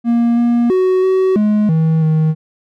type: tone with pitch steps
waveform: triangle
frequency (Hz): 235.1 / 237.6 / 372.1 / 376.9 / 210.8 / 160.3 / 157.2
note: A#3 / A#3 / F#4 / F#4 / G#3 / E3 / D#3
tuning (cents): +15 / +33 / +10 / +32 / +26 / -48 / +18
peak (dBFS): -8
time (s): 0.04-2.35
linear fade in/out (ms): 50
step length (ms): 330
effects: none